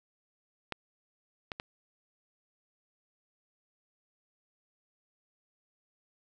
clicks, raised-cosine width 0.3 ms, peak -18 / -20 / -21 dBFS, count 3, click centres 0.723 / 1.518 / 1.599 s, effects none

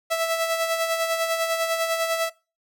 sawtooth tone with tremolo, 658 Hz, E5, 3 cents flat, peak -16 dBFS, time 0.1-2.3 s, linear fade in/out 20 ms, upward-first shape sine, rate 10 Hz, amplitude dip 45%, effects noise-tail reverb RT60 0.3 s tail -22 dB re dry

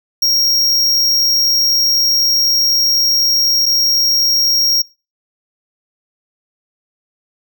square tone with dropouts, 5588 Hz, F8, in tune, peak -11 dBFS, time 0.22-4.82 s, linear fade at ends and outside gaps 5 ms, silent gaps 3.658-3.662 s, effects noise-tail reverb RT60 0.3 s tail -24 dB re dry

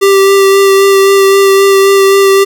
square tone with vibrato, 392 Hz, G4, in tune, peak -4 dBFS, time 0.01-2.45 s, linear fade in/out 20 ms, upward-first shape sine, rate 3.8 Hz, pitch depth 13 cents each way, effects none

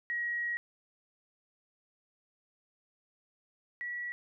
sine tone pair in turn, 1902 / 1935.2 Hz, A#6 / B6, +34 / -36 cents, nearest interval unison, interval 30 cents, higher second, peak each -31 / -35 dBFS, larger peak first, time 0.1-0.57 / 3.81-4.12 s, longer first, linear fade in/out 0 ms, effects none

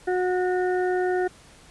harmonic tone, 364.8 Hz, F#4, 24 cents flat, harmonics 1 / 2 / 4 / 5, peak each -22 / -28 / -34 / -36 dBFS, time 0.07-1.28 s, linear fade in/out 10 ms, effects pink hiss -51 dBFS RMS until 1.7 s + resampled to 24000 Hz

